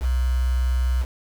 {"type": "tone with quantisation", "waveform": "sine", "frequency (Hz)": 62.8, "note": "B1", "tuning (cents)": 30, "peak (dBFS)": -18, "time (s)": [0, 1.06], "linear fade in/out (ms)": 50, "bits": 6, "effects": []}